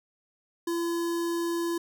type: tone with notch filter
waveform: square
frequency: 339.4 Hz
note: F4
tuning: 49 cents flat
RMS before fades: -29 dBFS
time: 0.67-1.78 s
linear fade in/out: 5 ms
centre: 2400 Hz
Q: 1.6
effects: none